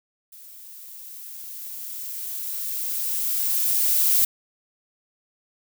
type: noise with level ramp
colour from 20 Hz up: violet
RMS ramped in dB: -45 to -18 dBFS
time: 0.32-4.25 s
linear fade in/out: 5 ms
effects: none